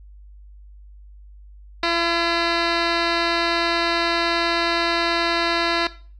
10% pulse tone with low-pass filter, 338.7 Hz, E4, 47 cents sharp, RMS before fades -21 dBFS, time 1.83-5.87 s, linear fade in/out 2 ms, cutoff 3700 Hz, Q 8.7, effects noise-tail reverb RT60 0.4 s tail -17 dB re dry + added 50 Hz sine -41 dBFS peak until 6.19 s

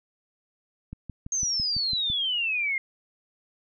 click train, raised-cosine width 5 ms, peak -24 dBFS, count 8, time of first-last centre 0.93-2.101 s, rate 5.98 Hz
sine exponential sweep, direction down, 6470 to 2093 Hz, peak -24 dBFS, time 1.32-2.78 s, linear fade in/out 2 ms
effects none

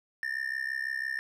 triangle tone with amplitude modulation, 1800 Hz, A6, 39 cents sharp, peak -25 dBFS, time 0.23-1.19 s, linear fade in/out 0 ms, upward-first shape sine, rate 66 Hz, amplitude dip 90%, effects none

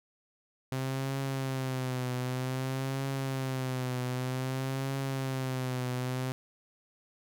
sawtooth tone with vibrato, 130.81 Hz, C3, in tune, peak -27 dBFS, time 0.72-6.32 s, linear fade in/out 0 ms, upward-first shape triangle, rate 0.53 Hz, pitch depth 73 cents each way, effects none

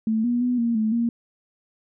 sine tone with pitch steps, 220.7 / 241.1 / 247.1 / 233.5 / 217.9 / 234.1 Hz, A3 / B3 / B3 / A#3 / A3 / A#3, +5 / -41 / +1 / +3 / -17 / +8 cents, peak -19 dBFS, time 0.07-1.09 s, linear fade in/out 2 ms, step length 170 ms, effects none

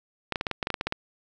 clicks, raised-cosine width 0.3 ms, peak -11 dBFS, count 12, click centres 0.323 / 0.358 / 0.411 / 0.468 / 0.513 / 0.628 / 0.671 / 0.703 / 0.742 / 0.811 / 0.87 / 0.924 s, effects none

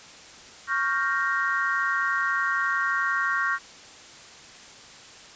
sine chord, G half-diminished seventh, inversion second, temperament equal, 1108.7 / 1396.9 / 1568 / 1864.7 Hz, Db6 / F6 / G6 / Bb6, 0 / 0 / 0 / 0 cents, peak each -28 dBFS, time 0.67-3.59 s, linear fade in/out 50 ms, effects white hiss -46 dBFS RMS until 5.35 s + resampled to 16000 Hz

